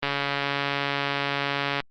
click train, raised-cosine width 0.3 ms, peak -9 dBFS, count 251, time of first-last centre 0.03-1.803 s, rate 141 Hz, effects low-pass 5000 Hz 12 dB/octave + Opus 24 kbps

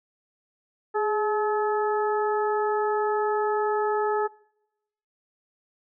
harmonic tone with a mistuned harmonic, 428.9 Hz, A4, 44 cents flat, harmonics 1 / 2 / 3 / 4, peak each -24 / -27 / -31 / -36 dBFS, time 0.94-4.28 s, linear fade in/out 20 ms, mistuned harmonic 1, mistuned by -42 cents, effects noise-tail reverb RT60 0.9 s tail -25 dB re dry

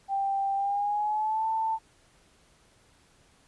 sine tone with pitch glide, 787 to 888.5 Hz, G5 to A5, +7 to +17 cents, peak -25 dBFS, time 0.08-1.79 s, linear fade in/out 50 ms, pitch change +210 cents, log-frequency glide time 0.55-1.47 s, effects pink hiss -62 dBFS RMS until 3.47 s + resampled to 24000 Hz

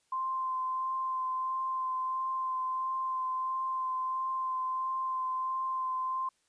sine tone with vibrato, 1041 Hz, C6, 9 cents flat, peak -30 dBFS, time 0.12-6.29 s, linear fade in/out 5 ms, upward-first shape sine, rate 1.5 Hz, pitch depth 12 cents each way, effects white hiss -73 dBFS RMS until 6.48 s + resampled to 22050 Hz

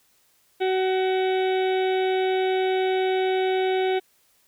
harmonic tone, 375.8 Hz, F#4, 27 cents sharp, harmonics 1 / 2 / 4 / 5 / 6 / 7 / 8 / 9 / 10, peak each -21 / -27 / -36 / -43 / -35 / -45 / -40 / -43 / -39 dBFS, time 0.6-4 s, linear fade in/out 20 ms, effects white hiss -63 dBFS RMS until 4.47 s

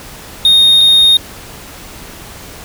triangle tone pair in turn, 3700 / 3700 Hz, A#7 / A#7, -14 / -14 cents, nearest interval unison, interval 0 cents, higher neither, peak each -3 dBFS, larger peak neither, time 0.45-0.81 / 0.81-1.17 s, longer neither, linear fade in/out 2 ms, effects pink hiss -32 dBFS RMS until 2.64 s

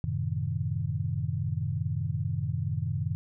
sine chord, F# diminished seventh, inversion none, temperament equal, 92.5 / 110 / 130.81 / 155.56 Hz, F#2 / A2 / C3 / Eb3, 0 / 0 / 0 / 0 cents, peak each -33 dBFS, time 0.04-3.15 s, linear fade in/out 0 ms, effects none

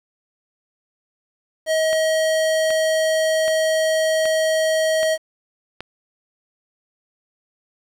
square tone, 635 Hz, D#5, 35 cents sharp, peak -17 dBFS, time 1.66-5.18 s, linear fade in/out 50 ms
click train, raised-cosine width 0.3 ms, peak -15 dBFS, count 6, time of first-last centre 1.93-5.806 s, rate 1.29 Hz
effects low-pass 11000 Hz 12 dB/octave + 8-bit

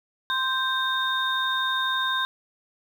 sine tone cluster, 1040 / 1570 / 3676 Hz, C6 / G6 / A#7, -11 / +2 / -25 cents, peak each -27 dBFS, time 0.3-2.25 s, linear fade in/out 0 ms, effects 8-bit

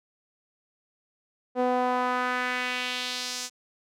sawtooth tone with band-pass filter sweep, 250 Hz, B3, 21 cents sharp, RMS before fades -28 dBFS, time 1.55-3.5 s, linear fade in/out 50 ms, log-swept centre 560 to 6500 Hz, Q 1.8, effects none

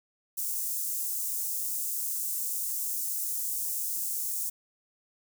white high-pass noise, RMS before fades -32 dBFS, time 0.37-4.5 s, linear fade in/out 10 ms, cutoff 6900 Hz, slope 24 dB/octave, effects none

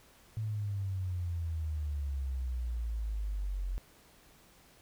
sine exponential sweep, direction down, 110.7 to 44.34 Hz, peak -32 dBFS, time 0.37-3.78 s, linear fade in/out 0 ms, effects pink hiss -61 dBFS RMS until 4.81 s

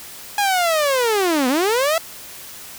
sawtooth linear two-way sweep, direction down then up, 830.6 to 242.4 to 673 Hz, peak -12 dBFS, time 0.38-1.98 s, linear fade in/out 2 ms, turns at 1.48 s, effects white hiss -37 dBFS RMS until 2.78 s

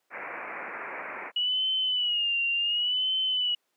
white low-pass noise, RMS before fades -37 dBFS, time 0.1-1.32 s, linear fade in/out 50 ms, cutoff 2400 Hz, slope 96 dB/octave
sine tone with vibrato, 2913 Hz, F#7, 28 cents flat, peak -24 dBFS, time 1.36-3.55 s, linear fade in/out 5 ms, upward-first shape sine, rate 0.69 Hz, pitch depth 88 cents each way
effects pink hiss -75 dBFS RMS until 3.76 s + high-pass 400 Hz 12 dB/octave

